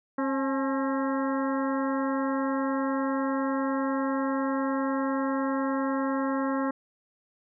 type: harmonic tone with a mistuned harmonic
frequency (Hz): 269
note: C4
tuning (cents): +48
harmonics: 1 / 2 / 3 / 4 / 5 / 6 / 7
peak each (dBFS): -27 / -32 / -37 / -34 / -38 / -41 / -43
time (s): 0.18-6.71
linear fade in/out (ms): 5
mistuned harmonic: 3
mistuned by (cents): +83
effects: none